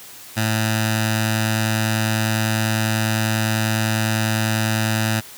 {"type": "tone with notch filter", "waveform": "10% pulse", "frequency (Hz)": 110, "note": "A2", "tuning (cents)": 0, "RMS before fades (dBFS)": -20, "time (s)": [0.36, 5.21], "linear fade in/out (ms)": 20, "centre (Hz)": 430, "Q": 0.53, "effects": ["white hiss -40 dBFS RMS until 5.37 s", "high-pass 60 Hz 12 dB/octave"]}